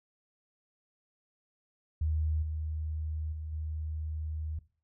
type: tone with level steps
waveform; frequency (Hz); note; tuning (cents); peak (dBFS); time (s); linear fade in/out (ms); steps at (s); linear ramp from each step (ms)
sine; 77.8; D#2; 0; -27 / -32 / -36 / -33; 2.01-4.59; 5; 2.42 / 3.32 / 3.52; 10
effects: noise-tail reverb RT60 0.4 s tail -18 dB re dry